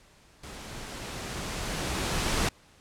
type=noise with level ramp; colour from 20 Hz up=pink; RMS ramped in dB=-43 to -26 dBFS; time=0.43-2.49 s; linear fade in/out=5 ms; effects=pink hiss -58 dBFS RMS until 2.8 s + low-pass 9000 Hz 12 dB/octave